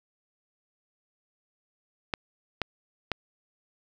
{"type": "clicks", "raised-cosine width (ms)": 0.3, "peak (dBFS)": -11, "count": 3, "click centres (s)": [2.138, 2.617, 3.117], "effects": []}